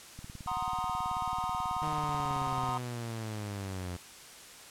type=click train; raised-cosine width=5 ms; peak=-32 dBFS; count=47; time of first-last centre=0.19-2.69 s; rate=18.4 Hz
type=chord; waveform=triangle; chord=C half-diminished seventh; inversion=second; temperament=equal; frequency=740 / 932.3 / 1046.5 / 1244.5 Hz; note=Gb5 / Bb5 / C6 / Eb6; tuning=0 / 0 / 0 / 0 cents; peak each=-35 dBFS; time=0.47-2.78 s; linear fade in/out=5 ms
type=linear sweep; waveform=sawtooth; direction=down; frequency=155.56 to 87.31 Hz; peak=-32 dBFS; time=1.82-3.97 s; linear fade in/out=10 ms
effects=white hiss -50 dBFS RMS until 4.7 s + low-pass 10000 Hz 12 dB/octave